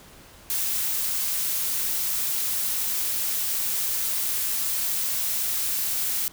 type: noise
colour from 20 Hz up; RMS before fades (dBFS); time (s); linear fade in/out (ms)
blue; -26; 0.5-6.28; 0
effects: pink hiss -49 dBFS RMS until 6.32 s